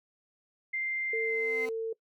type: tone with pitch glide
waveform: sine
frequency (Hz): 2093 to 2075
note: C7 to C7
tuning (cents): 0 to -15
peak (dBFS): -30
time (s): 0.73-1.66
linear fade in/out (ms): 10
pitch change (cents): -15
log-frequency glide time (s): 1.24-1.32
type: tone with exponential growth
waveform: 15% pulse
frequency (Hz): 255.2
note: C4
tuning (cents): -43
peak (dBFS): -33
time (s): 0.9-1.69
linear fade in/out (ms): 1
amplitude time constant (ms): 170
type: tone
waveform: sine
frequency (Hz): 450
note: A4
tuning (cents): +39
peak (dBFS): -30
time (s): 1.13-1.93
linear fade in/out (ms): 5
effects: noise-tail reverb RT60 0.1 s tail -22 dB re dry